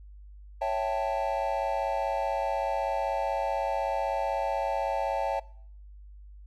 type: chord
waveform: triangle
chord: A dominant seventh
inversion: first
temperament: equal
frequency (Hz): 554.4 / 659.3 / 784 / 880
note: C#5 / E5 / G5 / A5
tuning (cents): 0 / 0 / 0 / 0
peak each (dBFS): -30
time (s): 0.61-5.4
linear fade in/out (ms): 10
effects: noise-tail reverb RT60 0.6 s tail -22 dB re dry + added 50 Hz sine -45 dBFS peak until 6.46 s